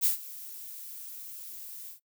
violet noise with ADSR envelope, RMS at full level -23 dBFS, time 0.01-2 s, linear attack 40 ms, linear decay 120 ms, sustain -20 dB, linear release 120 ms, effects noise-tail reverb RT60 0.1 s tail -21 dB re dry

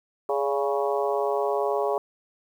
harmonic tone with a mistuned harmonic, 138.59 Hz, C#3, in tune, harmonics 3 / 4 / 5 / 6 / 7 / 8, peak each -26 / -28 / -30 / -32 / -33 / -34 dBFS, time 0.29-1.98 s, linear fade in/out 2 ms, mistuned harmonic 4, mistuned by +54 cents, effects 9-bit

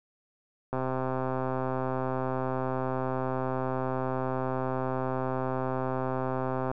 click train, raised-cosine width 1 ms, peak -17 dBFS, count 779, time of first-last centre 0.73-6.715 s, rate 130 Hz, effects none

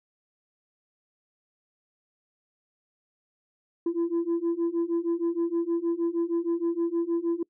sine beating tone pair, 334.5 / 340.9 Hz, E4 / F4, +25 / -42 cents, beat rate 6.4 Hz, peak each -26 / -25 dBFS, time 3.86-7.43 s, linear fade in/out 5 ms, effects noise-tail reverb RT60 0.1 s tail -26 dB re dry + tanh soft clip ceiling -21 dBFS

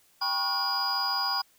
triangle tone cluster, 792 / 970 / 1095 / 1438 / 4907 Hz, G5 / B5 / C#6 / F#6 / D#8, +18 / -31 / -22 / -50 / -25 cents, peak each -32 / -34 / -31 / -35 / -27 dBFS, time 0.21-1.42 s, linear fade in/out 10 ms, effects white hiss -63 dBFS RMS until 1.58 s

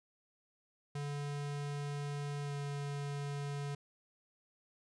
square tone with pitch glide, 144.1 to 142.77 Hz, D3 to D3, -33 to -49 cents, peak -38 dBFS, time 0.95-3.75 s, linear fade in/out 5 ms, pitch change -16 cents, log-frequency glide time 2.43-2.52 s, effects resampled to 22050 Hz

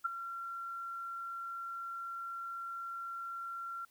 sine tone with ADSR envelope, 1368 Hz, F6, 36 cents flat, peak -27 dBFS, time 0.04-3.85 s, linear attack 17 ms, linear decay 12 ms, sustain -12 dB, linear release 4 ms, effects white hiss -69 dBFS RMS until 3.9 s

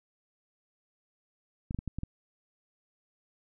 clicks, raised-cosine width 5 ms, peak -22 dBFS, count 6, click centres 1.709 / 1.746 / 1.789 / 1.877 / 1.986 / 2.034 s, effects none

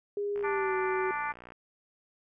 sine tone with pitch glide, 407.9 to 376.2 Hz, G#4 to F#4, -31 to +29 cents, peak -29 dBFS, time 0.17-1.11 s, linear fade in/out 2 ms, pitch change -140 cents, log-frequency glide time 0.4-0.75 s
click train, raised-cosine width 0.5 ms, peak -32 dBFS, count 71, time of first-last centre 0.36-1.521 s, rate 60.3 Hz
harmonic tone, 293.7 Hz, D4, in tune, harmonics 3 / 4 / 5 / 6 / 7 / 8, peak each -34 / -36 / -38 / -40 / -41 / -42 dBFS, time 0.43-1.33 s, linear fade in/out 20 ms
effects none

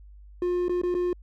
triangle tone with dropouts, 355.9 Hz, F4, 33 cents sharp, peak -21 dBFS, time 0.42-1.13 s, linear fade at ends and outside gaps 2 ms, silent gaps 0.683-0.694 / 0.816-0.834 / 0.943-0.949 s, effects added 50 Hz sine -45 dBFS peak until 1.22 s

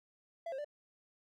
triangle tone with pitch steps, 671 / 533 / 589 Hz, E5 / C5 / D5, +31 / +32 / +5 cents, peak -36 dBFS, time 0.46-0.646 s, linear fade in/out 5 ms, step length 62 ms, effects none

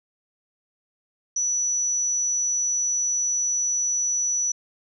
sine tone, 5920 Hz, F#8, in tune, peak -21 dBFS, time 1.36-4.52 s, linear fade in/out 5 ms, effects none

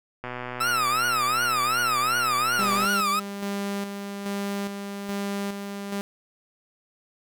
click train, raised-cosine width 0.5 ms, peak -18 dBFS, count 325, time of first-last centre 0.24-2.853 s, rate 124 Hz
40% pulse tone with vibrato, 1294 Hz, E6, 32 cents flat, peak -21 dBFS, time 0.6-3.2 s, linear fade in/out 10 ms, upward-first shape triangle, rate 2.7 Hz, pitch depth 220 cents each way
sawtooth tone with tremolo, 200.2 Hz, G3, 37 cents sharp, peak -23 dBFS, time 2.59-6.01 s, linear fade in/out 0 ms, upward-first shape square, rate 1.2 Hz, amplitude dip 45%
effects none

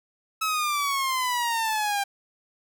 sawtooth exponential sweep, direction down, 1300 to 792 Hz, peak -20 dBFS, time 0.41-2.04 s, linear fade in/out 10 ms, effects none

